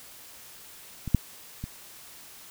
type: clicks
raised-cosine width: 5 ms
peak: -20 / -6 / -21 dBFS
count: 3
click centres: 1.077 / 1.147 / 1.64 s
effects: white hiss -48 dBFS RMS until 2.5 s